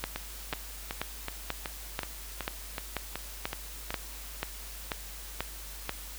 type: two click trains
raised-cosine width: 0.3 ms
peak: -17 / -14 dBFS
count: 11 / 13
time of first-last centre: 0.16-3.905 / 0.04-5.894 s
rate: 2.67 / 2.05 Hz
effects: added 50 Hz sine -44 dBFS peak until 6.18 s + white hiss -45 dBFS RMS until 6.18 s